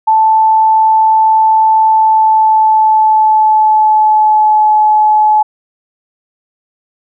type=tone with pitch glide; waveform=sine; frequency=878 to 855 Hz; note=A5 to A5; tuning=-4 to -50 cents; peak=-5 dBFS; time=0.07-5.43 s; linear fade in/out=10 ms; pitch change=-46 cents; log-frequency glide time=1.88-4.73 s; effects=none